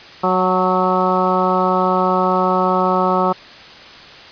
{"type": "harmonic tone with a mistuned harmonic", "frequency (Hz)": 185, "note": "F#3", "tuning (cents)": 0, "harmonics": [1, 2, 3, 4, 5, 6, 7], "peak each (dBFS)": [-21, -21, -21, -21, -21, -21, -21], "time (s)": [0.23, 3.33], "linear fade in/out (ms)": 10, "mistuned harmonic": 5, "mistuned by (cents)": -36, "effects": ["white hiss -38 dBFS RMS until 4.31 s", "resampled to 11025 Hz"]}